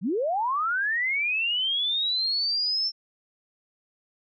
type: linear sweep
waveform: sine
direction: up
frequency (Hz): 150.3 to 5400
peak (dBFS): -23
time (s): 0.01-2.92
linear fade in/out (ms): 50
effects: none